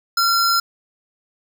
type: tone pair together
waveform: square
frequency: 1371 / 5137 Hz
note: F6 / E8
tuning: -32 / -46 cents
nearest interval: octave + major seventh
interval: 2286 cents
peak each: -17 / -20 dBFS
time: 0.17-0.6 s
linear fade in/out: 5 ms
effects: none